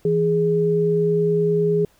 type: tone pair together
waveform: sine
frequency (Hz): 164.81 / 415.3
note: E3 / G#4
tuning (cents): 0 / 0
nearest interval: octave + major third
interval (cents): 1600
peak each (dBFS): -21 / -17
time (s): 0.05-1.85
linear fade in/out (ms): 2
effects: pink hiss -58 dBFS RMS until 1.99 s